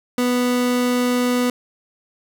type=tone; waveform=30% pulse; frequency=246.9 Hz; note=B3; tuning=in tune; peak=-14 dBFS; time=0.18-1.5 s; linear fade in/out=2 ms; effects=none